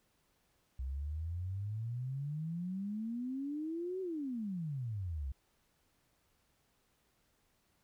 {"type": "exponential two-way sweep", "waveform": "sine", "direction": "up then down", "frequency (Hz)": [63.2, 382.9, 63.2], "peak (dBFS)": -36, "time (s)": [0.79, 5.32], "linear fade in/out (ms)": 5, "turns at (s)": 4.01, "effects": ["pink hiss -75 dBFS RMS until 7.83 s"]}